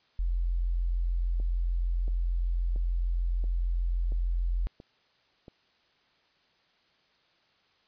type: tone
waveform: sine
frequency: 43.33 Hz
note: F1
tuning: 13 cents flat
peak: -25 dBFS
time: 0.19-4.67 s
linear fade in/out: 0 ms
type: click train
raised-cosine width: 2 ms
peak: -33 dBFS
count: 7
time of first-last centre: 1.4-5.482 s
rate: 1.47 Hz
effects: white hiss -67 dBFS RMS until 7.87 s + resampled to 11025 Hz